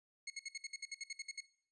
20% pulse tone bursts, 2175 Hz, C#7, 33 cents flat, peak -36 dBFS, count 13, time 0.27-1.406 s, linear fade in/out 5 ms, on 32 ms, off 60 ms, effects noise-tail reverb RT60 0.5 s tail -17 dB re dry + resampled to 22050 Hz

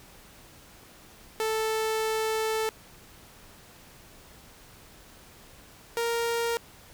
sawtooth tone pair in turn, 440 / 466.2 Hz, A4 / A#4, 0 / 0 cents, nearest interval minor second, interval 100 cents, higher second, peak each -22 dBFS, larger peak neither, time 1.4-2.69 / 5.97-6.57 s, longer first, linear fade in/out 0 ms, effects pink hiss -52 dBFS RMS until 6.93 s

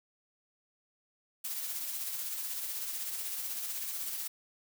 blue noise with tremolo, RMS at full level -36 dBFS, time 1.44-4.28 s, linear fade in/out 10 ms, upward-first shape sine, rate 16 Hz, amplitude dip 35%, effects none

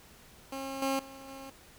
15% pulse tone with level steps, 270 Hz, C#4, 45 cents flat, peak -30 / -22 / -40 / -37 dBFS, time 0.52-1.5 s, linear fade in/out 5 ms, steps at 0.82 / 0.99 / 1.28 s, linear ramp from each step 2 ms, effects pink hiss -56 dBFS RMS until 1.78 s

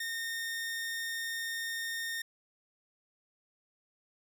sawtooth tone, 1833 Hz, A#6, 30 cents flat, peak -31 dBFS, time 0-2.22 s, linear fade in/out 5 ms, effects none

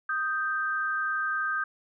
sine tone pair together, 1244.5 / 1568 Hz, D#6 / G6, 0 / 0 cents, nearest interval major third, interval 400 cents, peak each -30 / -28 dBFS, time 0.09-1.64 s, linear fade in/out 5 ms, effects none

